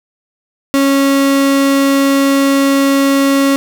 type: tone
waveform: 35% pulse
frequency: 275.5 Hz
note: C#4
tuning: 11 cents flat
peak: -7 dBFS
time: 0.74-3.56 s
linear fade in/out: 0 ms
effects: none